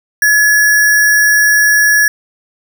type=tone with sample-and-hold; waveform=sine; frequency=1700 Hz; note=G#6; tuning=40 cents sharp; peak=-6 dBFS; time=0.22-2.08 s; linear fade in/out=2 ms; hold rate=7350 Hz; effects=none